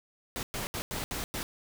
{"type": "noise bursts at uneven times", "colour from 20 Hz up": "pink", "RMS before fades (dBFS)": -35, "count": 6, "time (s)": [[0.36, 0.43], [0.54, 0.67], [0.74, 0.82], [0.91, 1.04], [1.11, 1.24], [1.34, 1.43]], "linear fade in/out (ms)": 0, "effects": []}